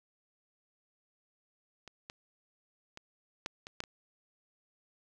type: clicks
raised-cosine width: 0.2 ms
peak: -30 / -26 / -28 / -18 / -27 / -17 / -28 dBFS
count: 7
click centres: 1.877 / 2.099 / 2.974 / 3.461 / 3.669 / 3.804 / 3.838 s
effects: none